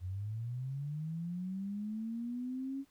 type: linear sweep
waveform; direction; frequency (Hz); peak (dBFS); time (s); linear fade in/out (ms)
sine; up; 87.2 to 277; -36; 0-2.85; 50
effects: pink hiss -71 dBFS RMS until 2.9 s